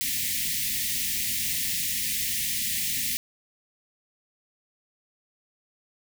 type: band-stop noise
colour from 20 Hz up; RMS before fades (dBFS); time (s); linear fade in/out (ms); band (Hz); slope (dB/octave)
white; -28; 0.01-3.17; 0; 270 to 1800; 96
effects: none